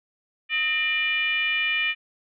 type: tone with frequency modulation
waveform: sine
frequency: 2394 Hz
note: D7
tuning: 33 cents sharp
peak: -21 dBFS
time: 0.49-1.95 s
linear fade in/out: 50 ms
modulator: 562 Hz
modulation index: 1
effects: none